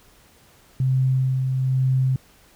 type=tone with tremolo; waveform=sine; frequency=130.81 Hz; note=C3; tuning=in tune; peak=-16 dBFS; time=0.8-2.16 s; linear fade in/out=2 ms; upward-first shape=sine; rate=1.1 Hz; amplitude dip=35%; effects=pink hiss -54 dBFS RMS until 2.55 s